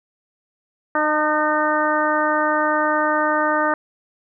harmonic tone with a mistuned harmonic, 305 Hz, D#4, 34 cents flat, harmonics 1 / 2 / 3 / 4 / 5 / 6, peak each -25 / -22 / -23 / -22 / -24 / -27 dBFS, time 0.95-3.74 s, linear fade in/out 2 ms, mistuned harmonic 3, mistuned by -17 cents, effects none

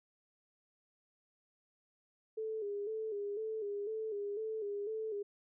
sine tone with vibrato, 422.5 Hz, G#4, 30 cents sharp, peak -36 dBFS, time 2.37-5.23 s, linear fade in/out 10 ms, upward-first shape square, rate 2 Hz, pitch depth 66 cents each way, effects none

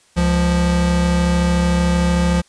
square tone pair together, 69.4 / 174.88 Hz, C#2 / F3, +3 / +3 cents, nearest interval octave + major third, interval 1600 cents, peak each -19 / -16 dBFS, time 0.16-2.42 s, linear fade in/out 20 ms, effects white hiss -54 dBFS RMS until 2.48 s + resampled to 22050 Hz

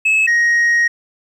sine tone pair in turn, 2592 / 1879.1 Hz, E7 / A#6, -30 / +13 cents, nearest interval tritone, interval 557 cents, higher first, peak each -8 dBFS, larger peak neither, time 0.05-0.27 / 0.27-0.88 s, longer second, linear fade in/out 10 ms, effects tanh soft clip ceiling -10 dBFS + 8-bit

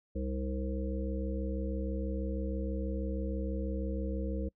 harmonic tone with a mistuned harmonic, 66.2 Hz, C2, 21 cents sharp, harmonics 1 / 3 / 5 / 7 / 8, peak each -34 / -39 / -41 / -42 / -43 dBFS, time 0.15-4.49 s, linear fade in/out 10 ms, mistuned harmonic 5, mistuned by -80 cents, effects noise-tail reverb RT60 0.1 s tail -25 dB re dry

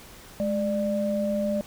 sine tone pair together, 210 / 594 Hz, G#3 / D5, +19 / +20 cents, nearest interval octave + tritone, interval 1801 cents, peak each -26 dBFS, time 0.4-1.61 s, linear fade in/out 0 ms, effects pink hiss -47 dBFS RMS until 1.66 s

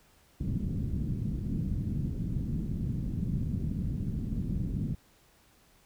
white low-pass noise, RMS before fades -32 dBFS, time 0.4-4.95 s, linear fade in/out 10 ms, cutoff 210 Hz, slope 24 dB/octave, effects pink hiss -63 dBFS RMS until 5.85 s

